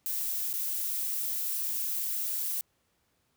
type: noise with dropouts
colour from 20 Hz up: violet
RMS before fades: -32 dBFS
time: 0.06-2.61 s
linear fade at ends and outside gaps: 0 ms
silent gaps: 0.53-0.538 s
effects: pink hiss -73 dBFS RMS until 3.36 s + high-pass 60 Hz 12 dB/octave